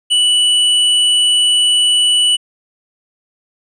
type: tone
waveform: square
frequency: 2960 Hz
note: F#7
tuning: in tune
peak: -10 dBFS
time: 0.1-2.37 s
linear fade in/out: 20 ms
effects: resampled to 22050 Hz